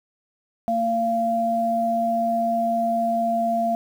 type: tone pair together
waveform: sine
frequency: 228.9 / 687 Hz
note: A#3 / F5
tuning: -31 / -29 cents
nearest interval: octave + perfect fifth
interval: 1902 cents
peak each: -26 / -20 dBFS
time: 0.68-3.75 s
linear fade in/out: 0 ms
effects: 8-bit